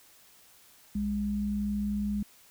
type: tone pair together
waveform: sine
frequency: 61.15 / 205.7 Hz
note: B1 / G#3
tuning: -16 / -16 cents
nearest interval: octave + major sixth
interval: 2100 cents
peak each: -37 / -28 dBFS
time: 0.95-2.23 s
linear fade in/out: 5 ms
effects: white hiss -58 dBFS RMS until 2.5 s